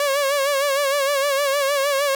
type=tone with vibrato; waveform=sawtooth; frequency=560 Hz; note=C#5; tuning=18 cents sharp; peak=-14 dBFS; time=0-2.15 s; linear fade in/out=2 ms; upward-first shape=sine; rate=6.5 Hz; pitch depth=69 cents each way; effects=none